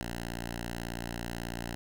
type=tone with notch filter; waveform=5% pulse; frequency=58.27 Hz; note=A#1; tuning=in tune; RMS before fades=-38 dBFS; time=0.01-1.75 s; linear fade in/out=0 ms; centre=470 Hz; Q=1.3; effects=none